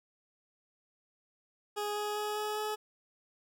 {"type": "tone with pitch steps", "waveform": "20% pulse", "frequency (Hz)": [415.3, 417.9, 420.6, 423.3, 426], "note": ["G#4", "G#4", "G#4", "G#4", "G#4"], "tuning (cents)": [0, 11, 22, 33, 44], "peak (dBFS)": -28, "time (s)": [1.76, 2.76], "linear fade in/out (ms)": 20, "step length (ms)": 200, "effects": []}